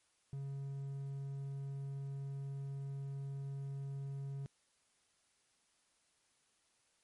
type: tone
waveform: triangle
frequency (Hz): 138.1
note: C#3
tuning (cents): -6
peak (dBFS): -38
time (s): 0.33-4.46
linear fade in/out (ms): 0
effects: white hiss -75 dBFS RMS until 7.03 s + MP3 48 kbps